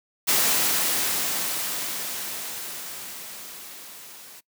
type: noise with level ramp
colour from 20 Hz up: white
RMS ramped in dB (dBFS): -20 to -45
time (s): 0.27-4.41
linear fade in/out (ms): 20
effects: noise-tail reverb RT60 0.1 s tail -21 dB re dry + high-pass 150 Hz 12 dB/octave